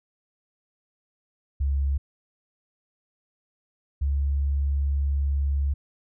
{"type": "tone pair in turn", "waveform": "sine", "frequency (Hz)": [69.3, 70.06], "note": ["C#2", "C#2"], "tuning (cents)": [0, 19], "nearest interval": "unison", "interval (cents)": 19, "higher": "second", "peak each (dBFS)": -21, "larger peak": "neither", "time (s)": [[1.6, 1.98], [4.01, 5.74]], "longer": "second", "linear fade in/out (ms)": 10, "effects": []}